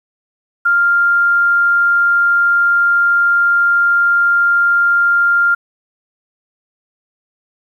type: tone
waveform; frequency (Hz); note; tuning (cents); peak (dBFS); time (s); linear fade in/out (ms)
sine; 1396.9; F6; 0; -9; 0.65-5.55; 10
effects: 8-bit